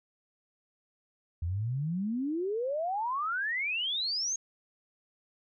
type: exponential sweep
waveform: sine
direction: up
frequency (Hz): 80.1 to 6640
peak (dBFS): -29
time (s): 1.42-4.36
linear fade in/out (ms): 5
effects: none